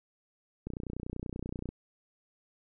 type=click train; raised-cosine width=3 ms; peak=-24 dBFS; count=32; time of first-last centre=0.67-1.69 s; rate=30.4 Hz; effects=none